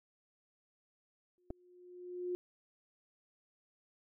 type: tone with exponential growth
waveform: sine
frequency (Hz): 358.1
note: F4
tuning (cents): +43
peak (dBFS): -33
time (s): 1.38-2.35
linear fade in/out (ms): 0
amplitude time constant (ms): 210
type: clicks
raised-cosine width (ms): 2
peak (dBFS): -29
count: 2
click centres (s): 1.504 / 1.507
effects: none